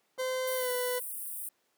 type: clicks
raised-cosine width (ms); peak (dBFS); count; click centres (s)
1; -37; 2; 0.179 / 0.215
type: tone with pitch glide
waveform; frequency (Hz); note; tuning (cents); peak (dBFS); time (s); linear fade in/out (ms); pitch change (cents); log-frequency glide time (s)
40% pulse; 515 to 497.2; C5 to B4; -28 to +12; -29; 0.18-1; 20; -60; 0.56-0.7
type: high-pass noise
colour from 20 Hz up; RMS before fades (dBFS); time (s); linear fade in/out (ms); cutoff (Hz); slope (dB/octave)
pink; -39; 0.47-1.49; 5; 8600; 96
effects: pink hiss -73 dBFS RMS until 1.77 s + high-pass 300 Hz 12 dB/octave